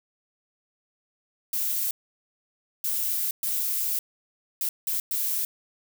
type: noise bursts at uneven times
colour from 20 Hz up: violet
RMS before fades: -27 dBFS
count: 6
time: 1.53-1.91 / 2.84-3.31 / 3.43-3.99 / 4.61-4.69 / 4.87-5 / 5.11-5.45 s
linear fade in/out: 2 ms
effects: none